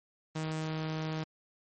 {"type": "tone", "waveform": "sawtooth", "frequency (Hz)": 157.5, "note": "D#3", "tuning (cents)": 21, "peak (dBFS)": -29, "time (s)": [0.35, 1.24], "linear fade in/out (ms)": 10, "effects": ["MP3 32 kbps"]}